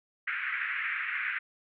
white band-pass noise, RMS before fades -33 dBFS, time 0.27-1.39 s, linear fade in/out 10 ms, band 1400 to 2300 Hz, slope 48 dB/octave, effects none

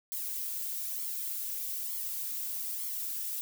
violet noise with flanger, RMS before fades -36 dBFS, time 0.12-3.41 s, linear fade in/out 0 ms, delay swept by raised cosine 0.91 to 3.51 ms, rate 1.1 Hz, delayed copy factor +0.95, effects none

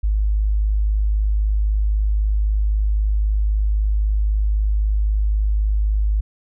sine tone, 51.91 Hz, G#1, in tune, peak -15 dBFS, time 0.03-6.21 s, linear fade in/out 10 ms, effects none

